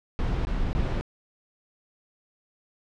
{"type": "noise bursts", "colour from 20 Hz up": "brown", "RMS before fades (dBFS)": -26, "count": 3, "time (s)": [0.19, 1.01], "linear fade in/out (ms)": 0, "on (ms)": 260, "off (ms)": 20, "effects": ["low-pass 4000 Hz 12 dB/octave"]}